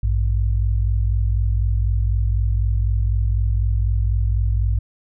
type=tone pair together; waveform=sine; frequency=56.19 / 100.2 Hz; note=A1 / G2; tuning=+37 / +38 cents; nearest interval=minor seventh; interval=1001 cents; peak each=-17 / -21 dBFS; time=0.03-4.79 s; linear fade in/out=5 ms; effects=none